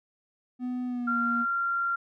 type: tone with pitch glide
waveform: triangle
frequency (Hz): 249.5 to 237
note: B3 to A#3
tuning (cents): +18 to +29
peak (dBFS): -27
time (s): 0.59-1.46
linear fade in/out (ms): 50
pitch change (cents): -89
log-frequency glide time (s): 0.86-1.18
type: tone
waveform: sine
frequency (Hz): 1381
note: F6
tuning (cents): -20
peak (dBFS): -25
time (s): 1.07-1.96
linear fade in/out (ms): 10
effects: none